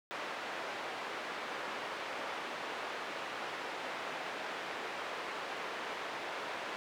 pink band-pass noise, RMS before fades -41 dBFS, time 0.11-6.76 s, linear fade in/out 0 ms, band 520 to 2600 Hz, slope 12 dB/octave, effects none

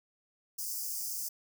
white high-pass noise, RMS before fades -37 dBFS, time 0.58-1.29 s, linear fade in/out 10 ms, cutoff 4800 Hz, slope 96 dB/octave, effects none

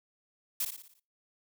blue noise with echo, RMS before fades -31 dBFS, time 0.6-0.65 s, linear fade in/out 5 ms, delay 58 ms, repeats 6, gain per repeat -6 dB, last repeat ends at 0.998 s, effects noise-tail reverb RT60 0.3 s tail -21 dB re dry

